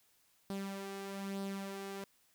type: tone with flanger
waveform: sawtooth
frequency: 196.3 Hz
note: G3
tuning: 3 cents sharp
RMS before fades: -42 dBFS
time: 0.5-2.04 s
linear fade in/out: 0 ms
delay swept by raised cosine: 0.21 to 2.71 ms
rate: 1.1 Hz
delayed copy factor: +0.5
effects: white hiss -71 dBFS RMS until 2.34 s